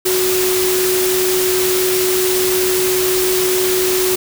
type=tone in noise; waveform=sine; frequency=370 Hz; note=F#4; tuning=in tune; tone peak=-15 dBFS; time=0.05-4.16 s; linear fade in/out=10 ms; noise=white; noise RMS=-19 dBFS; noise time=0.05-4.16 s; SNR=+1 dB; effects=none